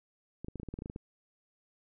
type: clicks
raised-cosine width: 3 ms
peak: -27 dBFS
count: 12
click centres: 0.446 / 0.484 / 0.557 / 0.599 / 0.632 / 0.687 / 0.74 / 0.789 / 0.821 / 0.859 / 0.899 / 0.961 s
effects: none